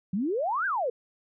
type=exponential two-way sweep; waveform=sine; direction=up then down; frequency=176.1 to 1643 to 454 Hz; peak=-25 dBFS; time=0.13-0.9 s; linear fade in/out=5 ms; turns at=0.66 s; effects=none